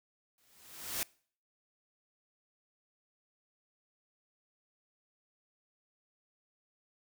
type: noise with exponential growth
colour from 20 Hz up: white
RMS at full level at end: -33 dBFS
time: 0.38-1.03 s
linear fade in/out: 1 ms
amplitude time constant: 140 ms
effects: noise-tail reverb RT60 0.5 s tail -24 dB re dry